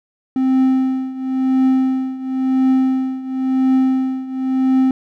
triangle tone with tremolo, 261.6 Hz, C4, in tune, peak -8 dBFS, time 0.36-4.91 s, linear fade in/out 2 ms, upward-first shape triangle, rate 0.96 Hz, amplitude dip 85%, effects none

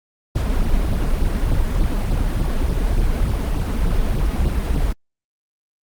brown noise with flanger, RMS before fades -18 dBFS, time 0.35-4.93 s, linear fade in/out 10 ms, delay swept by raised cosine 0.21 to 4.81 ms, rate 3.4 Hz, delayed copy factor +0.65, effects Opus 48 kbps

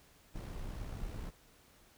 brown noise with amplitude modulation, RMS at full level -40 dBFS, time 0.34-1.31 s, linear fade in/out 20 ms, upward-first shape sine, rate 63.6 Hz, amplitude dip 45%, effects pink hiss -64 dBFS RMS until 1.97 s

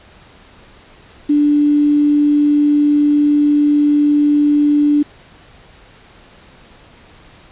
sine tone with quantisation, 293.4 Hz, D4, 2 cents flat, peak -9 dBFS, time 1.29-5.03 s, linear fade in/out 10 ms, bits 6, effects pink hiss -44 dBFS RMS until 7.51 s + resampled to 8000 Hz

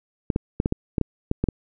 clicks, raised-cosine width 3 ms, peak -8 dBFS, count 10, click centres 0.302 / 0.361 / 0.601 / 0.659 / 0.724 / 0.982 / 1.013 / 1.314 / 1.44 / 1.487 s, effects none

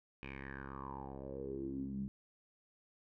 10% pulse tone with low-pass filter sweep, 67.7 Hz, C#2, 40 cents flat, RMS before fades -44 dBFS, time 0.23-2.08 s, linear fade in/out 0 ms, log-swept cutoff 2600 to 180 Hz, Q 7.1, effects none

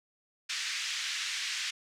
pink band-pass noise, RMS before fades -35 dBFS, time 0.49-1.71 s, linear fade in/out 10 ms, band 1800 to 6700 Hz, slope 24 dB/octave, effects none

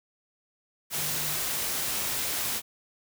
sine tone in noise, 151.4 Hz, D#3, 47 cents flat, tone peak -41 dBFS, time 0.94-1.39 s, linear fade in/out 50 ms, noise white, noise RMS -30 dBFS, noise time 0.9-2.62 s, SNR -14 dB, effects none

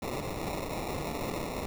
violet noise with sample-and-hold, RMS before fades -35 dBFS, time 0.02-1.66 s, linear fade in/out 2 ms, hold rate 1575 Hz, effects none

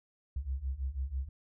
sine beating tone pair, 63.3 / 69.4 Hz, B1 / C#2, +43 / +3 cents, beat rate 6.1 Hz, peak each -37 / -35 dBFS, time 0.36-1.29 s, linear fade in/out 5 ms, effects none

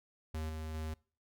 square tone with level steps, 78.7 Hz, D#2, 20 cents sharp, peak -37 / -40 / -38 dBFS, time 0.34-0.94 s, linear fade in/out 5 ms, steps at 0.49 / 0.74 s, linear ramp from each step 5 ms, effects noise-tail reverb RT60 0.4 s tail -24 dB re dry

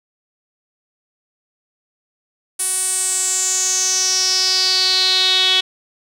sawtooth tone with band-pass filter sweep, 374.1 Hz, F#4, 19 cents sharp, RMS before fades -17 dBFS, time 2.59-5.61 s, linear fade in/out 10 ms, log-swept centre 9700 to 3400 Hz, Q 6.7, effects none

